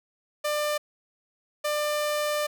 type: tone pair in turn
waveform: sawtooth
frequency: 596 / 596 Hz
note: D5 / D5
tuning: +25 / +25 cents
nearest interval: unison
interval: 0 cents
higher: neither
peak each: -21 dBFS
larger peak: neither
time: 0.44-0.78 / 1.64-2.47 s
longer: second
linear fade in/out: 10 ms
effects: none